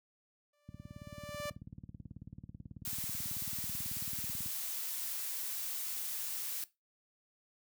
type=tone with exponential growth; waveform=sawtooth; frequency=587.3 Hz; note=D5; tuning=in tune; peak=-32 dBFS; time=0.53-1.5 s; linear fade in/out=5 ms; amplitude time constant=210 ms
type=click train; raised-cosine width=5 ms; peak=-33 dBFS; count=70; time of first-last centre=0.69-4.46 s; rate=18.3 Hz
type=noise; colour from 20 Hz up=blue; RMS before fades=-39 dBFS; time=2.85-6.64 s; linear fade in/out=2 ms
effects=noise-tail reverb RT60 0.2 s tail -17 dB re dry + high-pass 80 Hz 12 dB/octave